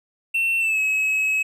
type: tone with pitch glide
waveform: triangle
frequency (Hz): 2700 to 2566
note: E7 to E7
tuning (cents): +41 to -47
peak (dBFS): -17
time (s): 0.34-1.43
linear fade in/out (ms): 10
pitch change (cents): -88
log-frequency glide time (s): 0.6-0.79
effects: none